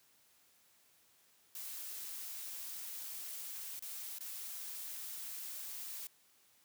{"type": "noise with dropouts", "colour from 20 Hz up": "blue", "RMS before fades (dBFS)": -45, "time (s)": [1.55, 6.07], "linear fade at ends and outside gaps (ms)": 1, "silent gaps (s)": [[3.793, 3.823], [4.185, 4.207]], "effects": ["white hiss -69 dBFS RMS until 6.64 s", "high-pass 80 Hz 12 dB/octave"]}